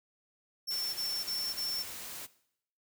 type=tone bursts; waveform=45% pulse; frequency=5410 Hz; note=E8; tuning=44 cents sharp; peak=-33 dBFS; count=4; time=0.67-1.834 s; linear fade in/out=20 ms; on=270 ms; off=28 ms
type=noise; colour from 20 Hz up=white; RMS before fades=-43 dBFS; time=0.7-2.27 s; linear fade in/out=20 ms
effects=noise-tail reverb RT60 0.7 s tail -18 dB re dry